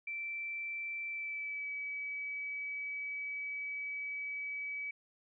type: tone with pitch glide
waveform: sine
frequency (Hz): 2337 to 2284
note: D7 to D7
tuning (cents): -9 to -49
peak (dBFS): -37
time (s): 0.07-4.91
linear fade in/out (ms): 5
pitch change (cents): -40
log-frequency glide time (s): 1.08-1.7
effects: none